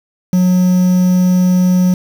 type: tone with quantisation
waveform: triangle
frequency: 181.9 Hz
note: F#3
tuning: 29 cents flat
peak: -6 dBFS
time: 0.33-1.94 s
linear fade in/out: 2 ms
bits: 5
effects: none